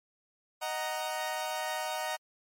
sawtooth chord, D# minor, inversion none, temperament equal with one note detuned, 622.3 / 744.7 / 932.3 Hz, D#5 / F#5 / A#5, 0 / +11 / 0 cents, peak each -33 dBFS, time 0.61-2.17 s, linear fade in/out 20 ms, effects MP3 64 kbps

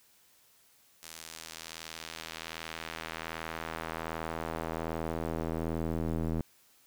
square tone with band-pass filter sweep, 40.64 Hz, E1, 24 cents flat, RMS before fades -37 dBFS, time 1.03-6.41 s, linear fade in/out 0 ms, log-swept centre 8600 to 230 Hz, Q 0.76, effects white hiss -64 dBFS RMS until 6.86 s

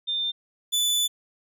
sine / sawtooth tone pair in turn, 3599 / 3486 Hz, A7 / A7, +38 / -17 cents, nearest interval minor second, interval 55 cents, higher first, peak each -24 / -18 dBFS, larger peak second, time 0.07-0.32 / 0.72-1.08 s, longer second, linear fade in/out 20 ms, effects none

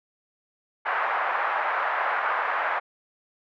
pink band-pass noise, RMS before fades -26 dBFS, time 0.85-2.8 s, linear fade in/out 20 ms, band 740 to 1800 Hz, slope 24 dB/octave, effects none

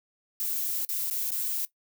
violet noise with dropouts, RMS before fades -30 dBFS, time 0.4-1.65 s, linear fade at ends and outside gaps 0 ms, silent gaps 0.849-0.89 / 1.1-1.11 / 1.306-1.318 s, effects noise-tail reverb RT60 0.1 s tail -17 dB re dry

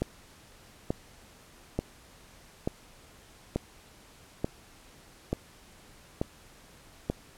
click train, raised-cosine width 2 ms, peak -14 dBFS, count 9, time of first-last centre 0.02-7.1 s, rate 1.13 Hz, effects pink hiss -55 dBFS RMS until 7.37 s + low-pass 12000 Hz 12 dB/octave

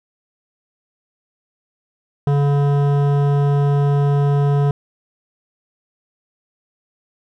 sine tone with hard clipping, 142.5 Hz, C#3, 48 cents sharp, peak -15 dBFS, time 2.27-4.71 s, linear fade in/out 2 ms, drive 14 dB, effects none

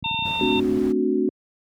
clicks, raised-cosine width 5 ms, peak -21 dBFS, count 8, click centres 0.027 / 0.06 / 0.112 / 0.144 / 0.191 / 0.224 / 0.256 / 0.308 s
harmonic tone, 906 Hz, A#5, 50 cents flat, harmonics 1 / 3 / 4, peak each -27 / -27 / -27 dBFS, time 0.04-0.6 s, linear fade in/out 5 ms
brown noise, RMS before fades -29 dBFS, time 0.24-0.93 s, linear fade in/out 20 ms
sine chord, D dominant seventh, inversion second, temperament equal, 220 / 261.6 / 293.7 / 370 Hz, A3 / C4 / D4 / F#4, 0 / 0 / 0 / 0 cents, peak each -26 / -24 / -25 / -22 dBFS, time 0.41-1.29 s, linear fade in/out 2 ms
effects high-pass 100 Hz 12 dB/octave

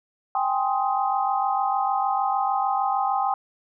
sine chord, Ab major seventh, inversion third, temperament equal with one note detuned, 784 / 830.6 / 1046.5 / 1253.9 Hz, G5 / Ab5 / C6 / Eb6, 0 / 0 / 0 / +13 cents, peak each -23 / -28 / -28 / -29 dBFS, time 0.35-3.34 s, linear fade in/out 2 ms, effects none

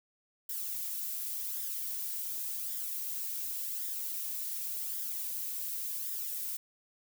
violet noise with flanger, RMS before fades -37 dBFS, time 0.49-6.57 s, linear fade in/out 5 ms, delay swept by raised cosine 0.57 to 2.77 ms, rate 0.89 Hz, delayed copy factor +0.55, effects none

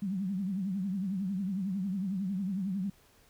sine tone with vibrato, 191.9 Hz, G3, 37 cents flat, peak -30 dBFS, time 0.02-2.9 s, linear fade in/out 5 ms, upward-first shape triangle, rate 11 Hz, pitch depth 150 cents each way, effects pink hiss -63 dBFS RMS until 3.29 s

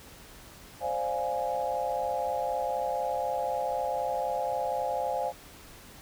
sine chord, D half-diminished seventh, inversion third, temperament equal, 523.3 / 587.3 / 698.5 / 830.6 Hz, C5 / D5 / F5 / Ab5, 0 / 0 / 0 / 0 cents, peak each -33 / -35 / -33 / -32 dBFS, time 0.8-5.33 s, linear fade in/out 50 ms, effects pink hiss -50 dBFS RMS until 6.01 s

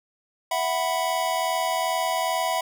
square chord, E suspended second, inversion none, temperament just, 659.3 / 741.7 / 988.9 Hz, E5 / F#5 / B5, 0 / +4 / +2 cents, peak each -28 dBFS, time 0.51-2.61 s, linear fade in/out 5 ms, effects none

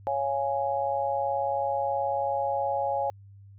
sine chord, Db major, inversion none, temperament just, 554.4 / 693 / 831.5 Hz, Db5 / F5 / Ab5, 0 / -14 / +2 cents, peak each -29 / -32 / -28 dBFS, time 0.07-3.1 s, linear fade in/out 0 ms, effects added 99 Hz sine -47 dBFS peak until 3.58 s

